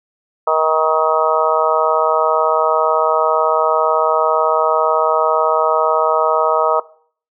harmonic tone, 158 Hz, D#3, 27 cents sharp, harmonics 3 / 4 / 5 / 6 / 7 / 8, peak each -20 / -17 / -22 / -18 / -22 / -18 dBFS, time 0.47-6.8 s, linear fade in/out 5 ms, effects noise-tail reverb RT60 0.5 s tail -19 dB re dry

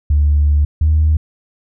sine tone pair in turn, 73.42 / 77.42 Hz, D2 / D#2, 0 / -8 cents, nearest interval minor second, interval 92 cents, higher second, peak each -8 dBFS, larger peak neither, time 0.1-0.65 / 0.81-1.17 s, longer first, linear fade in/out 5 ms, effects tanh soft clip ceiling -5 dBFS

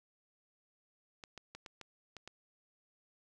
clicks, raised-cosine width 0.2 ms, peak -30 dBFS, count 7, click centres 1.238 / 1.377 / 1.55 / 1.662 / 1.813 / 2.167 / 2.276 s, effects none

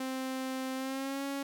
sawtooth tone with pitch glide, 261.6 to 277.2 Hz, C4 to C#4, 0 to 0 cents, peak -30 dBFS, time 0-1.43 s, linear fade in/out 5 ms, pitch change +100 cents, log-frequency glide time 0.75-1.25 s, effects none

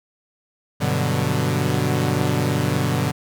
sawtooth chord, G major seventh, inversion none, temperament equal, 98 / 123.47 / 146.83 / 185 Hz, G2 / B2 / D3 / F#3, 0 / 0 / 0 / 0 cents, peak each -22 / -19 / -19 / -23 dBFS, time 0.8-3.12 s, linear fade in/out 20 ms, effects none

